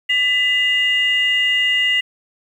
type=tone pair together; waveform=sine; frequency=1999 / 2834 Hz; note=B6 / F7; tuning=+20 / +25 cents; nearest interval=tritone; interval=605 cents; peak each=-16 dBFS; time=0.09-2.01 s; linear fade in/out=10 ms; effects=tanh soft clip ceiling -7 dBFS + 8-bit